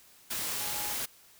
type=tone in noise; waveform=sine; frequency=833 Hz; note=G#5; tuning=5 cents sharp; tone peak=-43 dBFS; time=0.6-0.94 s; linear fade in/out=10 ms; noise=white; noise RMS=-34 dBFS; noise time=0.3-1.06 s; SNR=-12 dB; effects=white hiss -58 dBFS RMS until 1.39 s